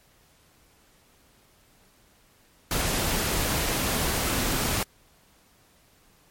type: tone in noise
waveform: sine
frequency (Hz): 258.9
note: C4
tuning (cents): -18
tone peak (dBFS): -34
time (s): 4.31-4.66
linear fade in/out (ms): 2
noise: pink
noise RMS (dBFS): -26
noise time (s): 2.71-4.83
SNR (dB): -11
effects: pink hiss -60 dBFS RMS until 6.3 s + MP3 64 kbps